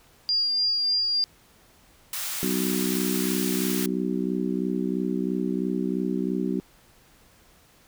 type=tone with tremolo; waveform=sine; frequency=4801 Hz; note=D8; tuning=37 cents sharp; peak=-20 dBFS; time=0.29-1.24 s; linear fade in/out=0 ms; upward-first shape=sine; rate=3.5 Hz; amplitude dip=25%
type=high-pass noise; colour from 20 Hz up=white; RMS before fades=-31 dBFS; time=2.13-3.86 s; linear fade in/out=2 ms; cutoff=960 Hz; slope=12 dB/octave
type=harmonic tone; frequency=63 Hz; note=B1; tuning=35 cents sharp; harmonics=3 / 4 / 5 / 6; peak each=-28 / -29 / -30 / -31 dBFS; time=2.43-6.6 s; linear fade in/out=0 ms
effects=pink hiss -57 dBFS RMS until 7.87 s